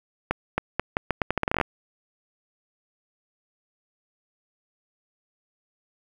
accelerating click train, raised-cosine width 0.5 ms, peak -7 dBFS, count 16, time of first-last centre 0.31-1.613 s, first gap 270 ms, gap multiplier 0.8, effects 7-bit

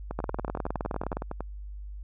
two click trains, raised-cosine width 1 ms, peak -16 / -19 dBFS, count 20 / 15, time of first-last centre 0.19-1.169 / 0.11-1.406 s, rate 19.4 / 10.8 Hz, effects added 50 Hz sine -37 dBFS peak until 2.03 s

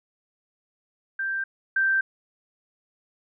sine tone pair in turn, 1574 / 1566 Hz, G6 / G6, +7 / -2 cents, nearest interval unison, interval 9 cents, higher first, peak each -25 / -19 dBFS, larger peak second, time 1.19-1.44 / 1.76-2.01 s, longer neither, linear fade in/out 5 ms, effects none

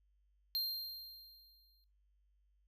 square tone with exponential decay, 4186 Hz, C8, in tune, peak -33 dBFS, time 0.55-1.84 s, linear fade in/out 0 ms, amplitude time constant 280 ms, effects noise-tail reverb RT60 0.3 s tail -20 dB re dry + added 50 Hz sine -70 dBFS peak until 2.67 s

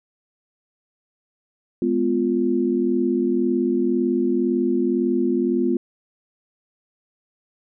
sine chord, F diminished, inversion first, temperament just, 209.5 / 251.4 / 349.2 Hz, Ab3 / Cb4 / F4, +15 / +31 / 0 cents, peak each -25 / -21 / -21 dBFS, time 1.82-5.77 s, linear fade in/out 2 ms, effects none

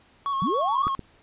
triangle tone with vibrato, 1100 Hz, C#6, 14 cents flat, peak -22 dBFS, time 0.26-0.95 s, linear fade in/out 0 ms, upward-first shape square, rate 7.1 Hz, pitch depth 30 cents each way
sine linear sweep, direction up, 151.8 to 1277 Hz, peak -24 dBFS, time 0.42-0.88 s, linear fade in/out 0 ms
clicks, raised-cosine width 3 ms, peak -20 dBFS, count 2, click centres 0.869 / 0.993 s
effects pink hiss -58 dBFS RMS until 1.22 s + resampled to 8000 Hz

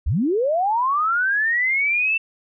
sine linear sweep, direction up, 46.92 to 2686 Hz, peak -17 dBFS, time 0.06-2.18 s, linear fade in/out 10 ms, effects none

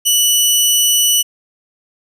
15% pulse tone, 2960 Hz, F#7, in tune, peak -3 dBFS, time 0.05-1.23 s, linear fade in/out 20 ms, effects none

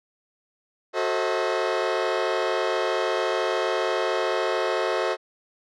sawtooth chord, F# diminished seventh, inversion none, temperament just, 370 / 444 / 532.8 / 639.4 Hz, F#4 / A4 / C5 / Eb5, 0 / +16 / +31 / +47 cents, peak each -24 dBFS, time 0.93-5.17 s, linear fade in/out 50 ms, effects low-pass 4000 Hz 12 dB/octave

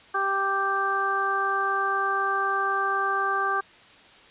harmonic tone, 392 Hz, G4, in tune, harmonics 1 / 2 / 3 / 4, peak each -32 / -30 / -25 / -28 dBFS, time 0.14-3.61 s, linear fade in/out 10 ms, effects white hiss -51 dBFS RMS until 4.3 s + resampled to 8000 Hz

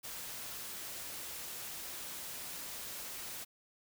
white noise, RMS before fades -44 dBFS, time 0.03-3.45 s, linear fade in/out 20 ms, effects none

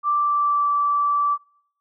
sine tone with pitch glide, 1174.7 to 1160.5 Hz, D6 to D6, 0 to -21 cents, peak -17 dBFS, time 0.03-1.38 s, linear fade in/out 50 ms, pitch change -21 cents, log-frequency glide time 0.15-0.69 s, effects noise-tail reverb RT60 0.7 s tail -24 dB re dry

